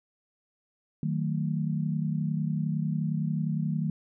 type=chord; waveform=sine; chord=D# diminished; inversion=none; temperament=just; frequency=155.56 / 186.68 / 224 Hz; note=D#3 / F#3 / A3; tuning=0 / +16 / +31 cents; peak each=-28 / -32 / -33 dBFS; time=1.03-3.9 s; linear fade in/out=2 ms; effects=none